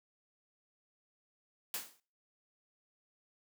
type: noise with exponential decay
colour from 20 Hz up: white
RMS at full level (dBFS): -35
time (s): 1.74-2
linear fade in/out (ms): 1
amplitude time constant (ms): 55
effects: noise-tail reverb RT60 0.4 s tail -22 dB re dry + high-pass 200 Hz 12 dB/octave